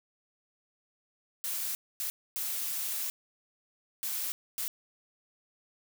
blue noise bursts at uneven times, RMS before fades -34 dBFS, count 5, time 1.44-1.75 / 2-2.1 / 2.36-3.1 / 4.03-4.32 / 4.58-4.68 s, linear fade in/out 0 ms, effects none

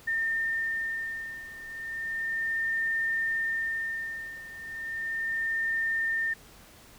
sine beating tone pair, 1811 / 1811.34 Hz, A6 / A6, +49 / +50 cents, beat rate 0.34 Hz, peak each -33 / -30 dBFS, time 0.07-6.34 s, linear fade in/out 10 ms, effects pink hiss -53 dBFS RMS until 6.98 s

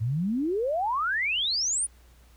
sine exponential sweep, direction up, 103.83 to 9956 Hz, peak -24 dBFS, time 0-1.87 s, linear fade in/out 20 ms, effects added 60 Hz sine -53 dBFS peak until 2.36 s + pink hiss -61 dBFS RMS until 2.36 s

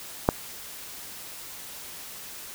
click, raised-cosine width 1 ms, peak -3 dBFS, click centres 0.289 s, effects white hiss -41 dBFS RMS until 2.54 s

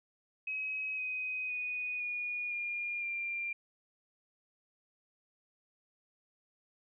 sine tone with pitch steps, 2546 / 2512 / 2479 / 2447 / 2414 / 2382 Hz, D#7 / D#7 / D#7 / D#7 / D7 / D7, +39 / +16 / -7 / -29 / +47 / +24 cents, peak -34 dBFS, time 0.47-3.53 s, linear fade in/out 5 ms, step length 510 ms, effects none

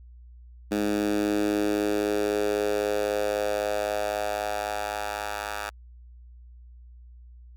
10% pulse tone with high-pass filter sweep, 103.83 Hz, G#2, in tune, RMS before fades -27 dBFS, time 0.71-5.7 s, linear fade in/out 10 ms, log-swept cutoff 250 to 1000 Hz, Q 3, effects added 60 Hz sine -45 dBFS peak until 7.56 s

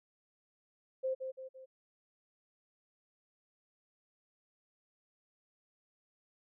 sine tone with echo, 523.3 Hz, C5, in tune, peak -31 dBFS, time 1.03-1.15 s, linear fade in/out 20 ms, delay 170 ms, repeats 3, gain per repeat -6 dB, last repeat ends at 1.66 s, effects none

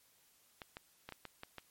clicks, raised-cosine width 0.3 ms, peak -29 dBFS, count 7, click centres 0.618 / 0.769 / 1.09 / 1.123 / 1.253 / 1.434 / 1.583 s, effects white hiss -69 dBFS RMS until 1.7 s + MP3 64 kbps

